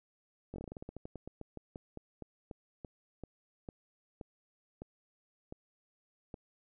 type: slowing click train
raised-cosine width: 2 ms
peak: -30 dBFS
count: 27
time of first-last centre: 0.54-6.342 s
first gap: 20 ms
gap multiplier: 1.16
effects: none